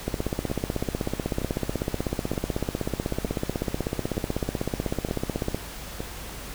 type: two click trains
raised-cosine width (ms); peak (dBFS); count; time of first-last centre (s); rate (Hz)
2; -12 / -17; 89 / 7; 0.08-5.546 / 0.5-6.005; 16.1 / 1.09
effects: added 50 Hz sine -41 dBFS peak until 6.54 s + pink hiss -39 dBFS RMS until 6.54 s